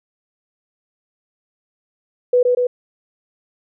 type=tone with echo; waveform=sine; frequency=493.9 Hz; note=B4; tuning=in tune; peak=-10 dBFS; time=2.33-2.43 s; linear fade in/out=5 ms; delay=120 ms; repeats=2; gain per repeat=-2 dB; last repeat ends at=2.67 s; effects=none